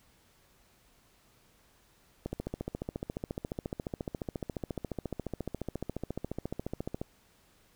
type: click train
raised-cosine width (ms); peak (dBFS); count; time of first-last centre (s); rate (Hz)
2; -21; 69; 2.26-7.015; 14.3
effects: pink hiss -65 dBFS RMS until 7.75 s